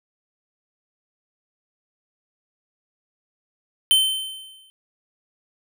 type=tone with exponential decay; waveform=square; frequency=3086 Hz; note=G7; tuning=28 cents flat; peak=-12 dBFS; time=3.91-4.7 s; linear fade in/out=0 ms; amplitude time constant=170 ms; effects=none